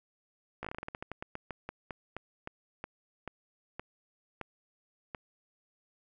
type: slowing click train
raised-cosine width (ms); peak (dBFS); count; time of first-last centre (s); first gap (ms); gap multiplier
0.5; -23; 24; 0.63-5.148; 16; 1.19
effects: none